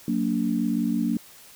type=chord; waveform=sine; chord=Gb augmented; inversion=none; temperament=just; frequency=185 / 231.2 / 289.1 Hz; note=Gb3 / Bb3 / D4; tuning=0 / -14 / -27 cents; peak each=-28 / -24 / -27 dBFS; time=0.08-1.17 s; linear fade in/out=2 ms; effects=white hiss -49 dBFS RMS until 1.55 s